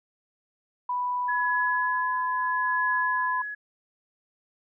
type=tone with pitch glide; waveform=sine; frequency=987.8 to 1009.1 Hz; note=B5 to B5; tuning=0 to +37 cents; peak=-25 dBFS; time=0.89-3.42 s; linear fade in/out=5 ms; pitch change=+37 cents; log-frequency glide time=1.26-2.06 s
type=tone with tremolo; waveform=sine; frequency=1687 Hz; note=G#6; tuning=27 cents sharp; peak=-24 dBFS; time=1.28-3.55 s; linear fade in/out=10 ms; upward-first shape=triangle; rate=0.77 Hz; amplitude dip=65%
effects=none